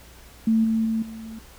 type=tone with level steps; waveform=sine; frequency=223.1 Hz; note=A3; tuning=24 cents sharp; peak=-16 / -19 / -21 / -34 dBFS; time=0.47-1.39 s; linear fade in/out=5 ms; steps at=0.64 / 0.85 / 1.02 s; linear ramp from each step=5 ms; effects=added 60 Hz sine -49 dBFS peak until 1.58 s + pink hiss -49 dBFS RMS until 1.58 s